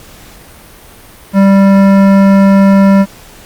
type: tone with hard clipping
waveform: sine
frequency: 196 Hz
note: G3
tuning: in tune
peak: -5 dBFS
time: 1.33-3.06 s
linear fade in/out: 50 ms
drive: 15 dB
effects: pink hiss -36 dBFS RMS until 3.45 s + Opus 48 kbps